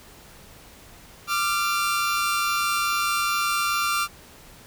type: tone pair together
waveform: sawtooth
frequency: 1182 / 1379.4 Hz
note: D6 / F6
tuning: +11 / -22 cents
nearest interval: minor third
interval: 267 cents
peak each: -21 dBFS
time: 1.27-4.08 s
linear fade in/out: 50 ms
effects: pink hiss -48 dBFS RMS until 4.66 s